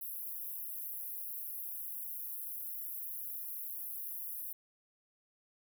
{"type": "high-pass noise", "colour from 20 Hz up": "pink", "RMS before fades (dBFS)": -42, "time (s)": [0.01, 4.53], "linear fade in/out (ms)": 5, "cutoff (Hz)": 11000, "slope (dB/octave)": 96, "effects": []}